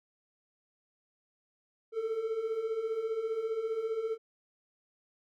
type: beating tone pair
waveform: triangle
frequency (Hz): 433.8 / 448.8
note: A4 / A4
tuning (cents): -25 / +34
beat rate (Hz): 15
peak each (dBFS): -36 / -30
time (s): 1.92-4.18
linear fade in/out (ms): 50
effects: none